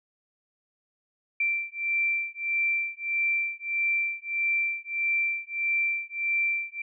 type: beating tone pair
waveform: sine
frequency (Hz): 2349 / 2350.6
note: D7 / D7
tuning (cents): 0 / +1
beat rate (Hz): 1.6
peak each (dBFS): -28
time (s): 1.4-6.82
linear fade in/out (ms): 5
effects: none